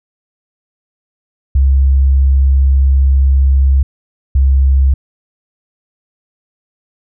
sine tone pair in turn, 67.5 / 67.22 Hz, C#2 / C2, -45 / +47 cents, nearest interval unison, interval 8 cents, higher first, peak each -6 dBFS, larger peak neither, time 1.55-3.83 / 4.35-4.94 s, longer first, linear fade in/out 5 ms, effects none

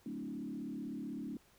sine tone with frequency modulation, 254 Hz, B3, 49 cents sharp, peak -39 dBFS, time 0.06-1.37 s, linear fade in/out 2 ms, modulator 35.9 Hz, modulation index 1.7, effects pink hiss -67 dBFS RMS until 1.58 s

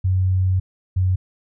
sine tone pair in turn, 93.2 / 92.66 Hz, F#2 / F#2, +13 / +3 cents, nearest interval unison, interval 10 cents, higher first, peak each -15 dBFS, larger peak neither, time 0.04-0.6 / 0.96-1.16 s, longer first, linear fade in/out 10 ms, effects none

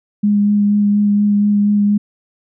sine tone with vibrato, 205.6 Hz, G#3, 17 cents flat, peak -10 dBFS, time 0.23-1.98 s, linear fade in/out 10 ms, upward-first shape sine, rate 4.2 Hz, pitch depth 13 cents each way, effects none

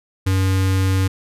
square tone with notch filter, 95 Hz, F#2, 46 cents sharp, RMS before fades -17 dBFS, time 0.26-1.08 s, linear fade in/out 10 ms, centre 690 Hz, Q 1.4, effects resampled to 32000 Hz

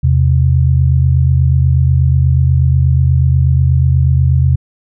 sine tone pair together, 82.15 / 130.4 Hz, E2 / C3, -5 / -5 cents, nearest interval minor sixth, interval 800 cents, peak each -10 dBFS, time 0.03-4.56 s, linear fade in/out 10 ms, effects none

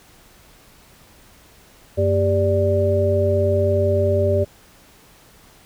sine tone cluster, 94.4 / 230.3 / 396.2 / 586 Hz, F#2 / A#3 / G4 / D5, +35 / -21 / +18 / -4 cents, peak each -19 / -28 / -21 / -19 dBFS, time 1.97-4.45 s, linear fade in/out 20 ms, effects pink hiss -50 dBFS RMS until 5.65 s

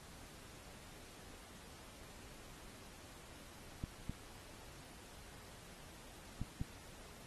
clicks, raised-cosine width 5 ms, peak -28 dBFS, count 4, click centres 3.839 / 4.096 / 6.416 / 6.614 s, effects pink hiss -57 dBFS RMS until 7.26 s + AAC 32 kbps

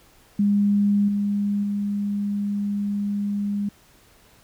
sine tone with level steps, 203.4 Hz, G#3, 36 cents flat, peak -16 / -20 / -22 dBFS, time 0.39-3.69 s, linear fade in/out 5 ms, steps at 1.08 / 1.63 s, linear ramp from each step 5 ms, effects pink hiss -55 dBFS RMS until 4.43 s

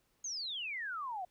sine exponential sweep, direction down, 6645 to 698.5 Hz, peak -37 dBFS, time 0.24-1.25 s, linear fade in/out 5 ms, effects pink hiss -75 dBFS RMS until 1.3 s

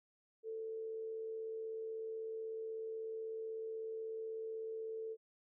sine tone with amplitude modulation, 444.3 Hz, A4, 17 cents sharp, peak -39 dBFS, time 0.43-5.17 s, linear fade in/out 50 ms, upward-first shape sine, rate 76.2 Hz, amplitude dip 30%, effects none

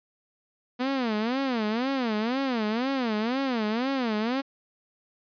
sawtooth tone with vibrato, 240.6 Hz, B3, 45 cents flat, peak -21 dBFS, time 0.79-4.42 s, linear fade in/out 20 ms, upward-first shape sine, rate 2 Hz, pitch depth 230 cents each way, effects resampled to 11025 Hz

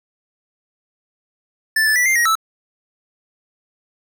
square tone with pitch steps, 1761 / 1746 / 1963 / 2098 / 1890 / 1313 Hz, A6 / A6 / B6 / C7 / A#6 / E6, +1 / -14 / -11 / +4 / +23 / -7 cents, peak -14 dBFS, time 1.76-2.354 s, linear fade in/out 5 ms, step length 99 ms, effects none

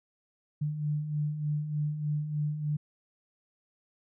sine beating tone pair, 146.83 / 150.13 Hz, D3 / D3, 0 / +38 cents, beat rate 3.3 Hz, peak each -37 / -29 dBFS, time 0.61-2.77 s, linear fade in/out 10 ms, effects none

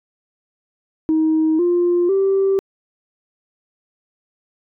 sine tone with pitch steps, 315.9 / 350.5 / 388.9 Hz, D#4 / F4 / G4, +26 / +6 / -14 cents, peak -12 dBFS, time 1.09-2.59 s, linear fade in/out 0 ms, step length 500 ms, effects tanh soft clip ceiling -10 dBFS

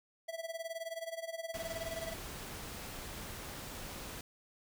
square tone with tremolo, 659.3 Hz, E5, in tune, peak -37 dBFS, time 0.28-2.14 s, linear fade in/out 10 ms, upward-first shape sine, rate 19 Hz, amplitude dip 85%
pink noise, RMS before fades -45 dBFS, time 1.54-4.21 s, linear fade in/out 2 ms
effects none

